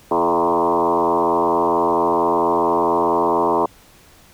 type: tone with frequency modulation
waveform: sine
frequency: 682 Hz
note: F5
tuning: 41 cents flat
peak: -14 dBFS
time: 0.11-3.66 s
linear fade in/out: 5 ms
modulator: 84.4 Hz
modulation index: 4.6
effects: pink hiss -49 dBFS RMS until 4.33 s